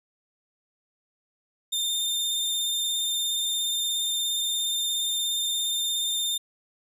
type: tone with vibrato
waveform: sawtooth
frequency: 3615 Hz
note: A7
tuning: 46 cents sharp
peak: -22 dBFS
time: 1.72-6.38 s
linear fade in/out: 10 ms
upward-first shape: sine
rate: 17 Hz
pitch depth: 16 cents each way
effects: none